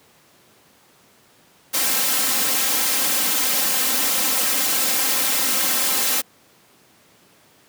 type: noise with comb filter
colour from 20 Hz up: white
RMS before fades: -20 dBFS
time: 1.73-6.22 s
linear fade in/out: 20 ms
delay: 3.8 ms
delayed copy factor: +0.95
effects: pink hiss -54 dBFS RMS until 7.68 s + high-pass 150 Hz 12 dB/octave